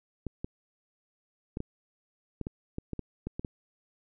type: clicks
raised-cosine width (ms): 3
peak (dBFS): -21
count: 12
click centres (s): 0.267 / 0.445 / 1.571 / 1.604 / 2.413 / 2.469 / 2.784 / 2.933 / 2.993 / 3.27 / 3.395 / 3.448
effects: none